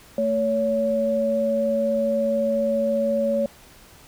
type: tone pair together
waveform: sine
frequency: 223.2 / 562 Hz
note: A3 / C#5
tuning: +25 / +24 cents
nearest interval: octave + major third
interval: 1599 cents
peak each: -25 / -20 dBFS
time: 0.18-3.46 s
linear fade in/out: 2 ms
effects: pink hiss -49 dBFS RMS until 4.07 s